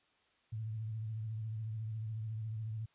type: tone with vibrato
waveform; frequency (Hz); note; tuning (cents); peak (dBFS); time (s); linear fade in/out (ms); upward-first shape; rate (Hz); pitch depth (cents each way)
sine; 110; A2; 0; -37; 0.52-2.86; 10; triangle; 14; 64
effects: white hiss -72 dBFS RMS until 2.94 s + resampled to 8000 Hz